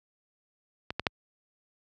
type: clicks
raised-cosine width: 0.3 ms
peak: -17 / -13 / -8 dBFS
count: 3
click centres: 0.905 / 0.996 / 1.068 s
effects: high-pass 60 Hz 12 dB/octave